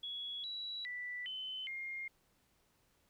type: tone with pitch steps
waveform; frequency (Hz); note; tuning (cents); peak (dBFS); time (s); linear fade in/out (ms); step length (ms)
sine; 3360 / 3914 / 1972 / 3045 / 2125; G#7 / B7 / B6 / F#7 / C7; +19 / -16 / -3 / +49 / +26; -40; 0.03-2.08; 5; 410
effects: pink hiss -74 dBFS RMS until 3.09 s